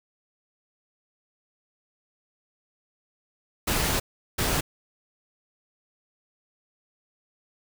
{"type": "noise bursts at uneven times", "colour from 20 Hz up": "pink", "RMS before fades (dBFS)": -25, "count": 2, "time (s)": [[3.67, 4], [4.38, 4.61]], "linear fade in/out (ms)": 10, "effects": []}